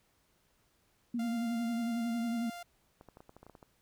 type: tone with vibrato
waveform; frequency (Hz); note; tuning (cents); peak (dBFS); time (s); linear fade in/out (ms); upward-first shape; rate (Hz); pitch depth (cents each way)
sine; 233.1; A#3; 0; -31; 1.14-2.5; 5; sine; 11; 56
type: tone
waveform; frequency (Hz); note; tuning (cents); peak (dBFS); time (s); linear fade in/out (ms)
sawtooth; 697; F5; -4; -39; 1.19-2.63; 5
type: clicks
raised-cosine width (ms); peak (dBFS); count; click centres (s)
1; -38; 11; 3.011 / 3.087 / 3.171 / 3.205 / 3.294 / 3.366 / 3.43 / 3.466 / 3.497 / 3.552 / 3.628
effects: pink hiss -72 dBFS RMS until 3.81 s